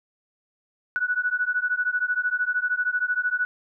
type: beating tone pair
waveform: sine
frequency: 1470 / 1483 Hz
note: F#6 / F#6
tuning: -12 / +4 cents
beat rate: 13 Hz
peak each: -25 dBFS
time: 0.96-3.45 s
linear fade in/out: 0 ms
effects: none